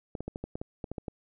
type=clicks; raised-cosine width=2 ms; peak=-22 dBFS; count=11; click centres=0.152 / 0.206 / 0.28 / 0.359 / 0.44 / 0.555 / 0.615 / 0.842 / 0.916 / 0.982 / 1.082 s; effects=none